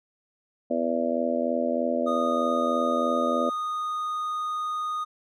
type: harmonic tone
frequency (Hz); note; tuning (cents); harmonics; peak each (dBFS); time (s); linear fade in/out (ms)
83.2; E2; +17; 3 / 4 / 5 / 6 / 7 / 8; -28 / -33 / -39 / -31 / -27 / -32; 0.7-3.5; 10
type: tone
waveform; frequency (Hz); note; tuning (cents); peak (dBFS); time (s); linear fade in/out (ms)
triangle; 1236; D#6; -12; -25; 2.06-5.05; 20
effects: none